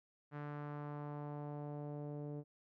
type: tone with low-pass filter sweep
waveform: sawtooth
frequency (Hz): 146.83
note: D3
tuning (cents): 0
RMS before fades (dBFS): -45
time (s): 0.31-2.44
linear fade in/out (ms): 50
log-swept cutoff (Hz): 1600 to 470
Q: 1.6
effects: none